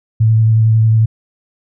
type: tone with vibrato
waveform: sine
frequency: 111.1 Hz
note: A2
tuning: 17 cents sharp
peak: -7 dBFS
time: 0.2-1.06 s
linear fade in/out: 10 ms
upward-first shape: sine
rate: 11 Hz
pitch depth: 15 cents each way
effects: none